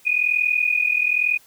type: tone pair together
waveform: sine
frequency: 2448 / 2489 Hz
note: D#7 / D#7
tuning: -29 / 0 cents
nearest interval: unison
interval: 29 cents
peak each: -20 dBFS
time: 0.05-1.38 s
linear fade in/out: 20 ms
effects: white hiss -53 dBFS RMS until 1.46 s